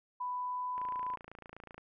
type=tone with pitch glide; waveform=sine; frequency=993 to 1001.6 Hz; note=B5 to B5; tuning=+9 to +24 cents; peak=-34 dBFS; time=0.2-1.16 s; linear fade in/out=10 ms; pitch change=+15 cents; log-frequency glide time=0.31-1.01 s
type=click train; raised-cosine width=0.5 ms; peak=-33 dBFS; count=29; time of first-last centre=0.78-1.78 s; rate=28 Hz
effects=none